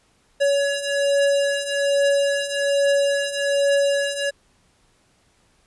square beating tone pair, 562 / 563.2 Hz, C#5 / C#5, +24 / +27 cents, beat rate 1.2 Hz, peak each -24 / -20 dBFS, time 0.4-4.31 s, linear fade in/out 20 ms, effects pink hiss -61 dBFS RMS until 5.66 s + resampled to 24000 Hz

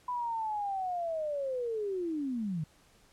sine linear sweep, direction down, 999 to 146.83 Hz, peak -31 dBFS, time 0.08-2.64 s, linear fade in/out 5 ms, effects pink hiss -63 dBFS RMS until 3.12 s + low-pass 11000 Hz 12 dB/octave

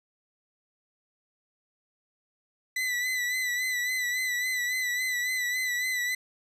40% pulse tone with vibrato, 1992 Hz, B6, 14 cents sharp, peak -26 dBFS, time 2.76-6.15 s, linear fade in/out 5 ms, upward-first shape sine, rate 3.6 Hz, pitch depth 42 cents each way, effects resampled to 32000 Hz

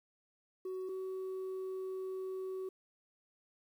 sine tone pair in turn, 373.6 / 377.1 Hz, F#4 / F#4, +17 / +33 cents, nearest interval unison, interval 16 cents, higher second, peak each -35 / -35 dBFS, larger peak neither, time 0.65-0.89 / 0.89-2.69 s, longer second, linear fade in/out 5 ms, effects tanh soft clip ceiling -37 dBFS + 11-bit

